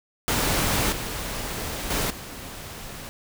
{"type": "noise with level steps", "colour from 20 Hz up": "pink", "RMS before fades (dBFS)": [-23, -31, -25, -38], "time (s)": [0.28, 3.09], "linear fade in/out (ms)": 0, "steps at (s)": [0.92, 1.9, 2.1], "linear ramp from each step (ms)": 5, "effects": []}